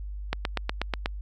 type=click train; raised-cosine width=0.3 ms; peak=-10 dBFS; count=7; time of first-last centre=0.33-1.059 s; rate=8.23 Hz; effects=added 50 Hz sine -33 dBFS peak until 1.21 s

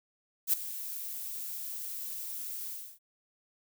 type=noise with ADSR envelope; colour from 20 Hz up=violet; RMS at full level=-23 dBFS; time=0.47-2.99 s; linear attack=65 ms; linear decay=3 ms; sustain=-16 dB; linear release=300 ms; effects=none

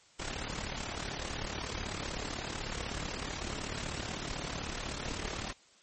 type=noise with amplitude modulation; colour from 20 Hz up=pink; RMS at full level=-35 dBFS; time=0.19-5.53 s; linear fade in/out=10 ms; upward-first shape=sine; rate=36 Hz; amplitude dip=65%; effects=white hiss -62 dBFS RMS until 5.82 s + MP3 32 kbps

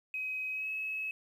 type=tone with pitch glide; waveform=triangle; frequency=2531 to 2575 Hz; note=D#7 to E7; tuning=+29 to -41 cents; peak=-30 dBFS; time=0.14-1.11 s; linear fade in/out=2 ms; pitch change=+30 cents; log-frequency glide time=0.51-0.69 s; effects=tanh soft clip ceiling -32 dBFS + 11-bit

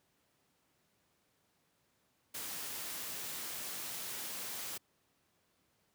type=noise; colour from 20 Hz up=white; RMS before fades=-42 dBFS; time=2.34-4.78 s; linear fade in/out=10 ms; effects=pink hiss -75 dBFS RMS until 5.94 s + high-pass 100 Hz 12 dB/octave

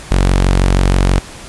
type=tone; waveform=sawtooth; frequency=46.25 Hz; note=F#1; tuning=in tune; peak=-5 dBFS; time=0.11-1.19 s; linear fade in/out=0 ms; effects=pink hiss -33 dBFS RMS until 1.48 s + resampled to 24000 Hz

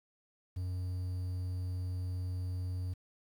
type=tone with quantisation; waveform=triangle; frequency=91.2 Hz; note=F#2; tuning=24 cents flat; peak=-32 dBFS; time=0.56-2.94 s; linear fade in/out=10 ms; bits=10; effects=none

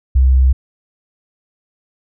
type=tone; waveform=sine; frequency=65 Hz; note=C2; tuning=11 cents flat; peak=-7 dBFS; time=0.15-0.53 s; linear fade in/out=10 ms; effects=none

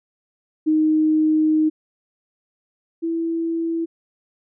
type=tone pair in turn; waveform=sine; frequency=311.1 / 330.6 Hz; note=D#4 / E4; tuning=0 / +5 cents; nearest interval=minor second; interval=105 cents; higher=second; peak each=-14 / -20 dBFS; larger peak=first; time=0.66-1.7 / 3.02-3.86 s; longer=first; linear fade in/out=20 ms; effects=none

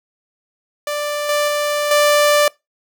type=tone with level steps; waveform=sawtooth; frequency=589 Hz; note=D5; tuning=5 cents sharp; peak=-16 / -11 / -13 / -7 dBFS; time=0.87-2.48 s; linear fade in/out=2 ms; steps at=1.29 / 1.48 / 1.91 s; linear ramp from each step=2 ms; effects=noise-tail reverb RT60 0.2 s tail -24 dB re dry

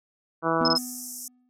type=harmonic tone; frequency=164 Hz; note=E3; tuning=9 cents flat; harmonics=1 / 2 / 3 / 4 / 5 / 6 / 7 / 8 / 9; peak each=-33 / -28 / -29 / -29 / -33 / -30 / -29 / -31 / -33 dBFS; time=0.42-0.78 s; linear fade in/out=50 ms
type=tone with exponential decay; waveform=triangle; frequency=249.3 Hz; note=B3; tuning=16 cents sharp; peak=-23 dBFS; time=0.61-1.49 s; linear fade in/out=0 ms; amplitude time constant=190 ms
type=tone bursts; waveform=sine; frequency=5160 Hz; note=E8; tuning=38 cents flat; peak=-20 dBFS; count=3; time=0.65-0.782 s; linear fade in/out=2 ms; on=30 ms; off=21 ms
type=band-pass noise; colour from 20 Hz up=pink; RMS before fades=-38 dBFS; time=0.76-1.28 s; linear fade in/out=2 ms; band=5400 to 14000 Hz; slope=96 dB/octave
effects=none

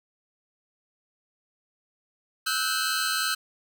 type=tone cluster; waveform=sawtooth; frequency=1301 / 1477 / 1560 / 4118 Hz; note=E6 / F#6 / G6 / C8; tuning=-23 / -3 / -9 / -28 cents; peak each=-27 dBFS; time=2.46-3.35 s; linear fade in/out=10 ms; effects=none

